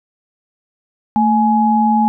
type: tone pair together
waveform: sine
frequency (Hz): 222.7 / 840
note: A3 / G#5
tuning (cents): +21 / +19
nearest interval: octave + major seventh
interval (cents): 2298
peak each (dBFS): -13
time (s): 1.16-2.08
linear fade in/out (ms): 0
effects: none